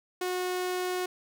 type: tone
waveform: sawtooth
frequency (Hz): 364.2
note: F#4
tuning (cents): -27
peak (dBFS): -25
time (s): 0.21-1.06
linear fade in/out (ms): 5
effects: none